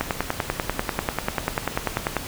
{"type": "click train", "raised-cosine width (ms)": 0.5, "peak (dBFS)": -6, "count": 23, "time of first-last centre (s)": [0.01, 2.167], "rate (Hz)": 10.2, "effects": ["pink hiss -34 dBFS RMS until 2.27 s"]}